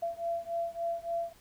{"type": "beating tone pair", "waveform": "sine", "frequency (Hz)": [676, 679.5], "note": ["E5", "F5"], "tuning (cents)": [43, -48], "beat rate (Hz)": 3.5, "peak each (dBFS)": [-34, -35], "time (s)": [0.02, 1.33], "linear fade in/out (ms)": 10, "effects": ["pink hiss -60 dBFS RMS until 1.4 s"]}